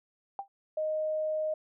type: tone with exponential decay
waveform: sine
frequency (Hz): 791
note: G5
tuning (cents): +15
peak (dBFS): -29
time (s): 0.39-0.48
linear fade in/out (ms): 1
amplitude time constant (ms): 19
type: tone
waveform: sine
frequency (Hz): 621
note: D#5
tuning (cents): -3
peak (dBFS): -28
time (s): 0.77-1.54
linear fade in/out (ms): 5
effects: none